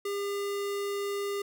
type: tone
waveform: square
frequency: 402.7 Hz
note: G4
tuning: 47 cents sharp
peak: -31 dBFS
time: 0.05-1.42 s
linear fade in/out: 5 ms
effects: none